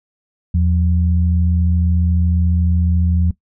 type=tone pair together; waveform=sine; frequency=82 / 178.12 Hz; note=E2 / F3; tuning=-9 / +34 cents; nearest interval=octave + minor second; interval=1343 cents; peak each=-13 / -19 dBFS; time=0.54-3.31 s; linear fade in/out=5 ms; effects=noise-tail reverb RT60 0.1 s tail -18 dB re dry